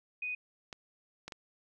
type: tone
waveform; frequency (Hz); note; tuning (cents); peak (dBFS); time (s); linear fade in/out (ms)
sine; 2489; D#7; 0; -34; 0.22-0.35; 5
type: clicks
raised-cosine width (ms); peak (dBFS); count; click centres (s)
0.2; -25; 3; 0.728 / 1.28 / 1.322
effects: none